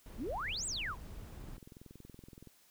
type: noise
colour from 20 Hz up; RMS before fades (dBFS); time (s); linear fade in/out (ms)
brown; -47; 0.06-1.57; 2
type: exponential two-way sweep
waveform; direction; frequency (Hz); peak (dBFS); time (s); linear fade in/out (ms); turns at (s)
sine; up then down; 186.1 to 8480 to 888; -36; 0.17-0.96; 50; 0.66
type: click train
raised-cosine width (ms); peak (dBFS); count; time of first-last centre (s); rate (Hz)
3; -39; 23; 1.44-2.473; 21.3
effects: white hiss -66 dBFS RMS until 2.7 s